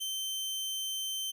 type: tone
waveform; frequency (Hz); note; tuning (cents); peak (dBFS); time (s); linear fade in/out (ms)
sawtooth; 3100; G7; -20; -30; 0-1.32; 20
effects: none